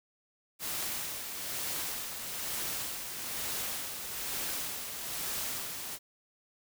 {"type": "noise with tremolo", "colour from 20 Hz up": "white", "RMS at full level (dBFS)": -35, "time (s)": [0.59, 5.99], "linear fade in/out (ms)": 50, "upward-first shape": "sine", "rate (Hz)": 1.1, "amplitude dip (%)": 45, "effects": []}